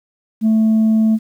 sine tone, 220 Hz, A3, in tune, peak -8 dBFS, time 0.41-1.19 s, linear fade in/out 50 ms, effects tanh soft clip ceiling -9 dBFS + 8-bit

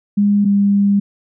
sine tone pair in turn, 203.8 / 200.9 Hz, G#3 / G3, -32 / +43 cents, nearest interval unison, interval 25 cents, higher first, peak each -10 dBFS, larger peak neither, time 0.17-0.45 / 0.45-1 s, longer second, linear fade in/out 10 ms, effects none

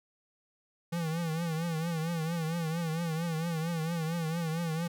square tone with vibrato, 164.5 Hz, E3, 3 cents flat, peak -31 dBFS, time 0.92-4.88 s, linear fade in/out 10 ms, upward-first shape triangle, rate 4.4 Hz, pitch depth 100 cents each way, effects none

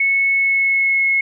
sine tone with pitch glide, 2201 to 2177 Hz, C#7 to C#7, -13 to -32 cents, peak -13 dBFS, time 0-1.21 s, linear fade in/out 5 ms, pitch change -19 cents, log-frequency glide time 0.32-1.05 s, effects none

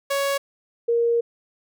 sawtooth / sine tone pair in turn, 557 / 468.4 Hz, C#5 / A#4, +8 / +8 cents, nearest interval minor third, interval 300 cents, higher first, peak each -17 dBFS, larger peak neither, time 0.1-0.38 / 0.88-1.21 s, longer second, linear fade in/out 10 ms, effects none

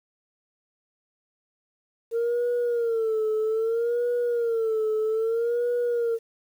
sine tone with vibrato, 457.8 Hz, A#4, 31 cents flat, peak -20 dBFS, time 2.11-6.19 s, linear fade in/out 50 ms, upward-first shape sine, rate 0.62 Hz, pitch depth 96 cents each way, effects tanh soft clip ceiling -20 dBFS + 9-bit

